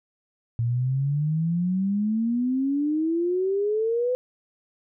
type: exponential sweep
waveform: sine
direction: up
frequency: 114.9 to 507 Hz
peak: -21 dBFS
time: 0.59-4.15 s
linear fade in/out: 0 ms
effects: none